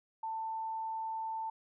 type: tone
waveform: sine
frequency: 890 Hz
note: A5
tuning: 20 cents sharp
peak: -35 dBFS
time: 0.23-1.5 s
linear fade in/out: 5 ms
effects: none